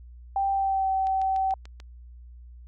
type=tone with pitch glide; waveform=sine; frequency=785 to 767.1 Hz; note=G5 to G5; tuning=+2 to -38 cents; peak=-22 dBFS; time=0.36-1.54 s; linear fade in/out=2 ms; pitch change=-40 cents; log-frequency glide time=0.51-0.89 s
type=click train; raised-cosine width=0.2 ms; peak=-28 dBFS; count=6; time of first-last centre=1.07-1.801 s; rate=6.84 Hz
effects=added 60 Hz sine -43 dBFS peak until 2.67 s